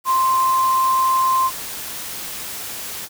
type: tone in noise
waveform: sine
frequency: 1046.5 Hz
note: C6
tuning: in tune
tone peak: -14 dBFS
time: 0.05-1.51 s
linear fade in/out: 50 ms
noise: white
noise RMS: -30 dBFS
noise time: 0.04-3.09 s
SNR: +13 dB
effects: none